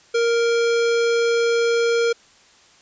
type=tone; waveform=square; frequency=466.4 Hz; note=A#4; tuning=1 cent sharp; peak=-17 dBFS; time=0.14-2.13 s; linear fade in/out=10 ms; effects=white hiss -52 dBFS RMS until 2.81 s + resampled to 16000 Hz